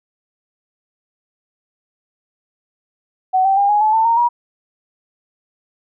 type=tone with pitch steps; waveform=sine; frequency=750 / 776.4 / 803.8 / 832.2 / 861.5 / 891.9 / 923.4 / 955.9 Hz; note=F#5 / G5 / G5 / G#5 / A5 / A5 / A#5 / A#5; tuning=+23 / -17 / +43 / +3 / -37 / +23 / -17 / +43 cents; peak=-11 dBFS; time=3.33-4.29 s; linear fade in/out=20 ms; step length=120 ms; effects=none